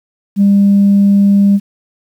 sine tone, 200 Hz, G3, 35 cents sharp, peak -4 dBFS, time 0.36-1.6 s, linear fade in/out 50 ms, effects tanh soft clip ceiling -2 dBFS + 7-bit

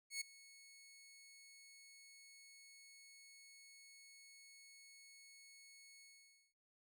15% pulse tone with ADSR envelope, 2200 Hz, C#7, 14 cents flat, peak -33 dBFS, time 0.1-6.54 s, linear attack 110 ms, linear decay 9 ms, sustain -21 dB, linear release 520 ms, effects none

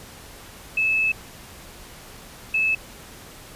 sine tone pair in turn, 2607 / 2607 Hz, E7 / E7, -20 / -20 cents, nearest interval unison, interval 0 cents, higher neither, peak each -18 dBFS, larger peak neither, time 0.77-1.12 / 2.54-2.75 s, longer first, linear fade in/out 5 ms, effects pink hiss -43 dBFS RMS until 3.55 s + resampled to 32000 Hz

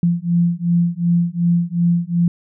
sine beating tone pair, 170.8 / 173.5 Hz, F3 / F3, -38 / -11 cents, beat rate 2.7 Hz, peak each -17 dBFS, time 0.03-2.28 s, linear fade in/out 2 ms, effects none

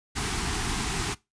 pink band-stop noise, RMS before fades -29 dBFS, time 0.15-1.15 s, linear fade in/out 20 ms, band 450 to 700 Hz, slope 96 dB/octave, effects noise-tail reverb RT60 0.2 s tail -20 dB re dry + resampled to 22050 Hz

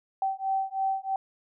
sine beating tone pair, 771 / 774.1 Hz, G5 / G5, -29 / -22 cents, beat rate 3.1 Hz, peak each -29 dBFS, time 0.22-1.16 s, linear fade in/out 2 ms, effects none

